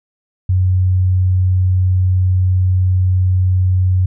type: tone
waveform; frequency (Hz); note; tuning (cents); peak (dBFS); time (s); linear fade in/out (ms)
sine; 92.3; F#2; -4; -10; 0.49-4.06; 5
effects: none